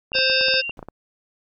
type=clicks; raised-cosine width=1 ms; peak=-21 dBFS; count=11; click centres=0.119 / 0.152 / 0.187 / 0.299 / 0.411 / 0.484 / 0.541 / 0.695 / 0.792 / 0.828 / 0.886 s
type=tone; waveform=sine; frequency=2770 Hz; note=F7; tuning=15 cents flat; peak=-26 dBFS; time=0.13-0.71 s; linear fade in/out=2 ms
type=harmonic tone; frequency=523.3 Hz; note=C5; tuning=in tune; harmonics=1 / 3 / 5 / 7 / 9 / 10; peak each=-24 / -24 / -24 / -24 / -24 / -24 dBFS; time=0.14-0.62 s; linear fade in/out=20 ms
type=noise with exponential decay; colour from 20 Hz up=brown; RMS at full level=-40 dBFS; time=0.77-0.91 s; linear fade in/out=1 ms; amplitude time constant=30 ms
effects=none